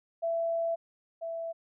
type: tone pair in turn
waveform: sine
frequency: 667 / 663.2 Hz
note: E5 / E5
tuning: +20 / +10 cents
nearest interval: unison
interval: 10 cents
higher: first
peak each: -27 / -33 dBFS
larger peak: first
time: 0.22-0.76 / 1.21-1.53 s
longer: first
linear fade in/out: 20 ms
effects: none